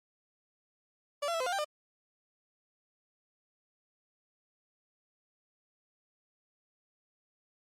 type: tone with pitch steps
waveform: 30% pulse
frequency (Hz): 579 / 679 / 659 / 512 / 710 / 788 / 602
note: D5 / F5 / E5 / C5 / F5 / G5 / D5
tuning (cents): -25 / -49 / -1 / -38 / +28 / +9 / +43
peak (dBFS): -28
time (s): 1.22-1.647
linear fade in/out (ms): 10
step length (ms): 61
effects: low-pass 10000 Hz 12 dB/octave + Opus 48 kbps